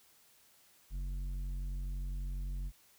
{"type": "tone with tanh clipping", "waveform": "sine", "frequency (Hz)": 46, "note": "F#1", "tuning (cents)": -9, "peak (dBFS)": -37, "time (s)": [0.9, 2.72], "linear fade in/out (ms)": 50, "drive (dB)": 9, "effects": ["white hiss -65 dBFS RMS until 2.98 s"]}